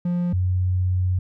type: tone pair in turn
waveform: triangle / sine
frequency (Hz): 175.8 / 91.61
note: F3 / F#2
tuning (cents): +12 / -17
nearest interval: major seventh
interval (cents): 1129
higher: first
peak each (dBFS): -18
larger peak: neither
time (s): 0.05-0.33 / 0.33-1.19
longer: second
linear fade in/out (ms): 5
effects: none